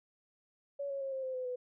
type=tone with pitch steps; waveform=sine; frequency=563 / 551.7 / 540.7 / 529.9 / 519.3 / 508.9 / 498.7 Hz; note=C#5 / C#5 / C#5 / C5 / C5 / C5 / B4; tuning=+27 / -8 / -43 / +22 / -13 / -48 / +17 cents; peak=-35 dBFS; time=0.79-1.56 s; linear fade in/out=10 ms; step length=110 ms; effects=none